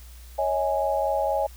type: chord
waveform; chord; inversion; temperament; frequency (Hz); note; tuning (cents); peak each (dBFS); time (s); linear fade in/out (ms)
sine; C# suspended second; none; equal with one note detuned; 554.4 / 638.6 / 830.6; C#5 / D#5 / G#5; 0 / +45 / 0; -26; 0.38-1.47; 10
effects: added 60 Hz sine -42 dBFS peak until 1.56 s + white hiss -52 dBFS RMS until 1.56 s